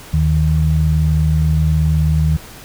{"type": "tone pair together", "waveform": "sine", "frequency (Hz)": [76.6, 155.43], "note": ["D#2", "D#3"], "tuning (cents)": [-27, -1], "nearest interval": "octave", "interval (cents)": 1226, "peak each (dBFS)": -14, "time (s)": [0.13, 2.37], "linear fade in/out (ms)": 10, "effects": ["pink hiss -37 dBFS RMS until 2.64 s"]}